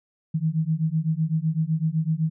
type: beating tone pair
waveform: sine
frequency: 155.4 / 163.3 Hz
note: D#3 / E3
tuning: -2 / -16 cents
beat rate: 7.9 Hz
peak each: -24 dBFS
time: 0.34-2.3 s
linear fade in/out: 10 ms
effects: none